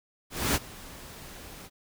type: noise with ADSR envelope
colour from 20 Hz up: pink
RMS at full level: -24 dBFS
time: 0.3-1.7 s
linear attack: 250 ms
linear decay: 36 ms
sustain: -21 dB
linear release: 48 ms
effects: none